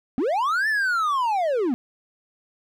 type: linear two-way sweep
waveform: triangle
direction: up then down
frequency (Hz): 226 to 1795 to 226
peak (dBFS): -18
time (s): 0.18-1.74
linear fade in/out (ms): 0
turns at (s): 0.68
effects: none